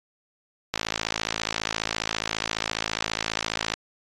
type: click train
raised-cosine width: 0.2 ms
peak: -7 dBFS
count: 165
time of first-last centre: 0.74-3.738 s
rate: 54.7 Hz
effects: AAC 32 kbps